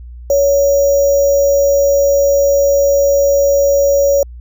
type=tone with sample-and-hold; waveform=sine; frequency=560 Hz; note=C#5; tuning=18 cents sharp; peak=-8 dBFS; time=0.3-4.23 s; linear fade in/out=2 ms; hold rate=6300 Hz; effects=added 60 Hz sine -29 dBFS peak until 4.4 s